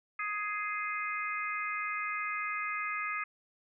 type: harmonic tone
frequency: 416.8 Hz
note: G#4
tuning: 6 cents sharp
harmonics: 3 / 4 / 5 / 6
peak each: -36 / -41 / -37 / -40 dBFS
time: 0.19-3.24 s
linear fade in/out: 5 ms
effects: none